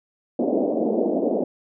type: band-pass noise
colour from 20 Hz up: pink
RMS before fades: -22 dBFS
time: 0.39-1.44 s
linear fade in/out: 5 ms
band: 220 to 670 Hz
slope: 48 dB/octave
effects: none